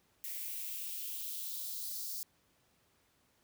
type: noise with high-pass filter sweep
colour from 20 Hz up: violet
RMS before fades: -41 dBFS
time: 0.24-2.23 s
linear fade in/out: 0 ms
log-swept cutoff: 2000 to 5000 Hz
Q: 2.9
effects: pink hiss -72 dBFS RMS until 3.43 s + high-pass 60 Hz 12 dB/octave